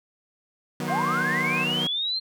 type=chord; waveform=sawtooth; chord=B major; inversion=first; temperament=equal with one note detuned; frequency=155.56 / 185 / 242.8 Hz; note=D#3 / F#3 / B3; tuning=0 / 0 / -29 cents; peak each=-28 dBFS; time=0.8-1.87 s; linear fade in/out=2 ms
type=harmonic tone; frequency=529 Hz; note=C5; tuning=19 cents sharp; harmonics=2 / 3 / 4; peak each=-30 / -34 / -36 dBFS; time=0.87-1.65 s; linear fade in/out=20 ms
type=linear sweep; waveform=sine; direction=up; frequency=642 to 4216 Hz; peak=-24 dBFS; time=0.89-2.2 s; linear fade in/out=20 ms
effects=none